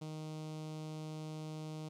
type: tone with notch filter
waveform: sawtooth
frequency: 155.56 Hz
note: D#3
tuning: in tune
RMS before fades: -44 dBFS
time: 0.01-1.89 s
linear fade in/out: 10 ms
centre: 1700 Hz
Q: 0.92
effects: low-pass 8000 Hz 12 dB/octave + 13-bit